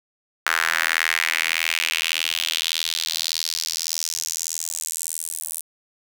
sawtooth tone with high-pass filter sweep, 81.7 Hz, E2, 15 cents flat, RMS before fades -25 dBFS, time 0.46-5.61 s, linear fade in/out 5 ms, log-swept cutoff 1500 to 10000 Hz, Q 2.9, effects 7-bit

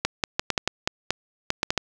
clicks, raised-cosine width 0.2 ms, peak -4 dBFS, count 12, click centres 0.05 / 0.238 / 0.395 / 0.503 / 0.578 / 0.676 / 0.875 / 1.106 / 1.504 / 1.631 / 1.705 / 1.777 s, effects none

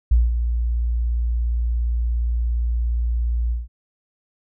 sine tone with ADSR envelope, 58.6 Hz, A#1, 10 cents sharp, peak -10 dBFS, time 0.11-3.68 s, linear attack 7 ms, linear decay 190 ms, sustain -8 dB, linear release 170 ms, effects none

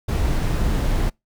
brown noise, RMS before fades -20 dBFS, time 0.08-1.1 s, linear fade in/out 10 ms, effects noise-tail reverb RT60 0.2 s tail -26 dB re dry

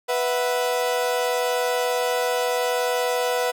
35% pulse chord, B suspended fourth, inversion none, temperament equal, 493.9 / 659.3 / 740 Hz, B4 / E5 / F#5, 0 / 0 / 0 cents, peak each -21 / -27 / -26 dBFS, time 0.08-3.52 s, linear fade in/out 20 ms, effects none

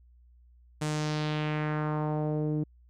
sawtooth tone with low-pass filter sweep, 152.2 Hz, D#3, 38 cents flat, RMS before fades -30 dBFS, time 0.81-2.64 s, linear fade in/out 10 ms, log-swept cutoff 9000 to 320 Hz, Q 1.8, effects added 60 Hz sine -55 dBFS peak until 2.89 s

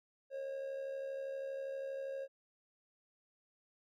triangle tone with amplitude modulation, 542 Hz, C#5, 39 cents flat, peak -35 dBFS, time 0.3-2.28 s, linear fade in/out 50 ms, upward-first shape sine, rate 72.5 Hz, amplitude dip 50%, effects none

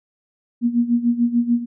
sine tone with tremolo, 237.9 Hz, A#3, 35 cents sharp, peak -12 dBFS, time 0.61-1.66 s, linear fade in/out 50 ms, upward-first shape sine, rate 6.8 Hz, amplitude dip 80%, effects none

